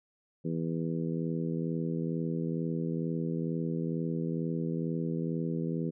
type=harmonic tone; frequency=82.2 Hz; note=E2; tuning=4 cents flat; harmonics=2 / 3 / 4 / 5 / 6; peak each=-32 / -36 / -38 / -40 / -42 dBFS; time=0.44-5.91 s; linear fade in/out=20 ms; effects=none